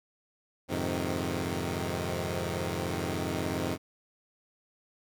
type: chord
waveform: 10% pulse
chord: F minor seventh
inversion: none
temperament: equal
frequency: 87.31 / 103.83 / 130.81 / 155.56 Hz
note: F2 / Ab2 / C3 / Eb3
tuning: 0 / 0 / 0 / 0 cents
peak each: -25 / -29 / -29 / -29 dBFS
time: 0.68-3.78 s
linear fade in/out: 50 ms
effects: none